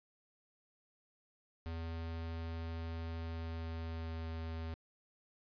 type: tone with pitch glide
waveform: square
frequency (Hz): 82.41 to 81.46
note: E2 to E2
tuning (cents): 0 to -20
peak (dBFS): -40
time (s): 1.66-4.74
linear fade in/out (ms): 0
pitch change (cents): -20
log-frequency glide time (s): 3.21-4.3
effects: resampled to 11025 Hz